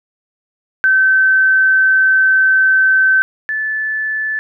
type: tone pair in turn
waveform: sine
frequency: 1539 / 1742.3 Hz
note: G6 / A6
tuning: -32 / -17 cents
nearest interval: major second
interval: 215 cents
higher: second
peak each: -8 / -16 dBFS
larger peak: first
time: 0.84-3.22 / 3.49-4.39 s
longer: first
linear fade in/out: 0 ms
effects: none